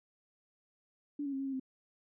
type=tone with pitch steps; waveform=sine; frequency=289.7 / 278.8 / 269.3 / 272.6 / 269.7 / 262 Hz; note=D4 / C#4 / C#4 / C#4 / C#4 / C4; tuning=-24 / +10 / -50 / -29 / -47 / +2 cents; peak=-34 dBFS; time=1.19-1.598 s; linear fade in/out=5 ms; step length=68 ms; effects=none